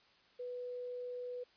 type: tone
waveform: sine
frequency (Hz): 493.9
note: B4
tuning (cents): 0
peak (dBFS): -40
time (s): 0.39-1.44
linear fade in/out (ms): 10
effects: white hiss -67 dBFS RMS until 1.56 s + resampled to 11025 Hz